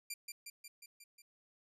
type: tone with echo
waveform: 10% pulse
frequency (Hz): 2377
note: D7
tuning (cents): +20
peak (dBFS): -31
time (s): 0.1-0.14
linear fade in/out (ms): 5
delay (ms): 180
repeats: 6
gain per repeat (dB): -3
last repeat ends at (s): 1.22
effects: resampled to 32000 Hz